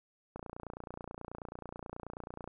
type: click train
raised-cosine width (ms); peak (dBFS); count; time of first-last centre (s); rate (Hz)
1; -28; 63; 0.36-2.476; 29.3
effects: none